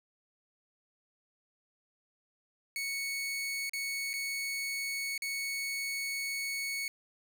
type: tone with dropouts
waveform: sawtooth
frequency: 2217 Hz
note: C#7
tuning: in tune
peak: -30 dBFS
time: 2.76-6.88 s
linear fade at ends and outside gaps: 1 ms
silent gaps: 3.695-3.734 / 4.132-4.138 / 5.178-5.221 s
effects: none